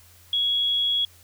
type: tone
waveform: sine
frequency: 3337 Hz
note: G#7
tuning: 8 cents sharp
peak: -20 dBFS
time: 0.33-1.05 s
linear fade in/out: 2 ms
effects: added 87 Hz sine -54 dBFS peak until 1.23 s + white hiss -54 dBFS RMS until 1.23 s